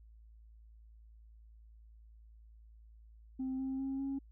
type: tone with pitch steps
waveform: sine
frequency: 261.6 / 265.4 / 269.3 / 273.2 Hz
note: C4 / C4 / C#4 / C#4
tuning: 0 / +25 / -50 / -25 cents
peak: -33 dBFS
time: 3.39-4.19 s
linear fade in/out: 10 ms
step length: 200 ms
effects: tanh soft clip ceiling -32 dBFS + added 55 Hz sine -55 dBFS peak until 4.31 s